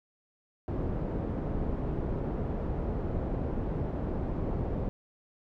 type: low-pass noise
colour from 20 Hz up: pink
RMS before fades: -32 dBFS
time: 0.68-4.89 s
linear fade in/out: 0 ms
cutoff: 540 Hz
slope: 12 dB/octave
effects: none